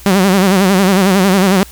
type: tone with vibrato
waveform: sawtooth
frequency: 191.3 Hz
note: G3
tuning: 42 cents flat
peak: -4 dBFS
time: 0.06-1.63 s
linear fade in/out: 0 ms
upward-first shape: sine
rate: 11 Hz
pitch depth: 99 cents each way
effects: added 60 Hz sine -36 dBFS peak until 1.71 s + white hiss -38 dBFS RMS until 1.71 s